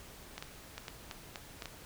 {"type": "clicks", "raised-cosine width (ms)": 0.2, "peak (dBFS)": -23, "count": 8, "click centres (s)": [0.38, 0.425, 0.78, 0.882, 1.112, 1.358, 1.622, 1.657], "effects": ["pink hiss -52 dBFS RMS until 1.85 s"]}